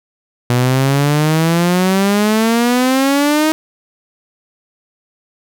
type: exponential sweep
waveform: sawtooth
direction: up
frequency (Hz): 121 to 315.9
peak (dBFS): -7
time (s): 0.5-3.52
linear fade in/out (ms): 0
effects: none